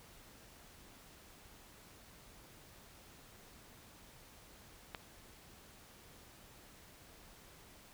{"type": "click", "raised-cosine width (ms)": 0.3, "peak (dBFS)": -25, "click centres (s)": 4.948, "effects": ["pink hiss -59 dBFS RMS until 7.93 s"]}